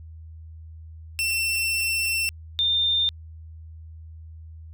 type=tone pair in turn; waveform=sawtooth / sine; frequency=2696 / 3611 Hz; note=E7 / A7; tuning=+38 / +44 cents; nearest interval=perfect fourth; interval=506 cents; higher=second; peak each=-19 dBFS; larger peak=neither; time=1.19-2.29 / 2.59-3.09 s; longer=first; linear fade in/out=0 ms; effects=added 80 Hz sine -39 dBFS peak until 4.73 s